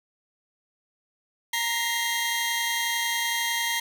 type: tone cluster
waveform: sawtooth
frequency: 929 / 1889 / 2076 / 3229 Hz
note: A#5 / A#6 / C7 / G#7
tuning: -6 / +22 / -14 / -49 cents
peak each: -27 dBFS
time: 1.53-3.8 s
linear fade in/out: 5 ms
effects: none